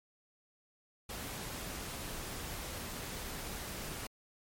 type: noise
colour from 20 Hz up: pink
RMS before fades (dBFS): -42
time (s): 1.09-4.07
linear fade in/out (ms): 5
effects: MP3 64 kbps